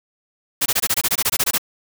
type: noise bursts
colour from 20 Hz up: white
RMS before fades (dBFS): -18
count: 14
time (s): 0.61-1.582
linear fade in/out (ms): 10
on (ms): 49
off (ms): 22
effects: none